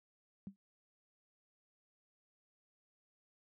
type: tone with exponential decay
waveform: sine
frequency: 196 Hz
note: G3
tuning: in tune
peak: -39 dBFS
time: 0.47-0.56 s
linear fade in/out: 0 ms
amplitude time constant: 19 ms
effects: high-pass 60 Hz 12 dB/octave